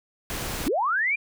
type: noise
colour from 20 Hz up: pink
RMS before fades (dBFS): -31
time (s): 0.3-0.68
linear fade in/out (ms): 0
type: linear sweep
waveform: sine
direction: up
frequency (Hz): 210 to 2434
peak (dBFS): -21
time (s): 0.66-1.16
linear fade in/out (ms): 10
effects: none